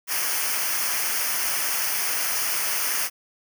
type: noise with comb filter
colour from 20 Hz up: white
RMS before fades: -25 dBFS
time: 0.07-3.1 s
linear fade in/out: 50 ms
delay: 0.26 ms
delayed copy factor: -0.75
effects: none